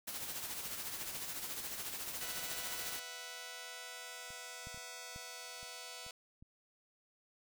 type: noise with tremolo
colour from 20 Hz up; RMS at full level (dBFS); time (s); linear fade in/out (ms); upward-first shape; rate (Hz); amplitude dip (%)
white; -41; 0.07-3; 10; sine; 14; 45
type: chord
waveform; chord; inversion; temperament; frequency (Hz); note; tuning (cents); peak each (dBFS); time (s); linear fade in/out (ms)
5% pulse; B suspended fourth; none; just; 493.9 / 658.5 / 740.8; B4 / E5 / F#5; 0 / -2 / +2; -39; 2.21-6.11; 2
type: clicks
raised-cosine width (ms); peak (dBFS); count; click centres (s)
5; -46 / -38 / -41 / -48 / -39 / -46 / -46 / -44; 8; 4.305 / 4.671 / 4.745 / 4.775 / 5.161 / 5.63 / 6.065 / 6.425
effects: none